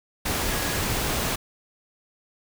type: tone in noise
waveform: sine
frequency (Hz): 1661.2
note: G#6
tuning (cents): 0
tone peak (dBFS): -36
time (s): 0.51-0.8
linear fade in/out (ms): 10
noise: pink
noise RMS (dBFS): -26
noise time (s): 0.25-1.36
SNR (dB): -13
effects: none